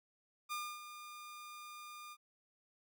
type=tone with ADSR envelope; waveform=sawtooth; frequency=1208 Hz; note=D6; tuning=48 cents sharp; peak=-34 dBFS; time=0.49-2.17 s; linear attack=30 ms; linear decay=270 ms; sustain=-11 dB; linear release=50 ms; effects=none